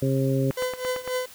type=harmonic tone; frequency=134.3 Hz; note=C3; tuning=46 cents sharp; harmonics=1 / 2 / 3 / 4; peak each=-23 / -26 / -28 / -29 dBFS; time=0.02-0.51 s; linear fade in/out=5 ms
type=click train; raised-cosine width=0.5 ms; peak=-18 dBFS; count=6; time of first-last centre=0.51-1.076 s; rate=8.83 Hz
type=tone with tremolo; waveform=40% pulse; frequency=506 Hz; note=B4; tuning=42 cents sharp; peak=-22 dBFS; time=0.57-1.26 s; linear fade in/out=5 ms; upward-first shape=triangle; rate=3.8 Hz; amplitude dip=90%
effects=white hiss -47 dBFS RMS until 1.34 s